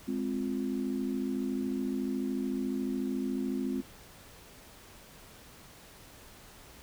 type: chord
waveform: sine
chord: F minor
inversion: first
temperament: equal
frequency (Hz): 207.7 / 261.6 / 349.2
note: Ab3 / C4 / F4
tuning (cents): 0 / 0 / 0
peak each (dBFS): -35 / -32 / -38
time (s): 0.07-3.82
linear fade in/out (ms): 20
effects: pink hiss -53 dBFS RMS until 6.82 s